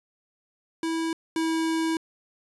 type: tone pair in turn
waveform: square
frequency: 326.7 / 324.4 Hz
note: E4 / E4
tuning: -15 / -28 cents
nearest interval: unison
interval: 13 cents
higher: first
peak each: -26 / -24 dBFS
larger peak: second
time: 0.83-1.13 / 1.36-1.97 s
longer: second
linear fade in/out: 2 ms
effects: resampled to 24000 Hz